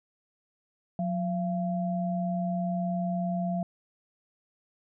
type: tone pair together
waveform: sine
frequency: 180.5 / 682.7 Hz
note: F#3 / F5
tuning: -43 / -40 cents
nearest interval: octave + major seventh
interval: 2303 cents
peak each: -28 / -32 dBFS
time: 0.99-3.63 s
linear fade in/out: 2 ms
effects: none